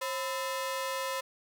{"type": "ring-modulated tone", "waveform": "sawtooth", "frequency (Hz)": 774, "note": "G5", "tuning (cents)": -22, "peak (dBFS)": -25, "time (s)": [0.01, 1.21], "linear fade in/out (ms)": 10, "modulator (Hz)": 238, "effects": []}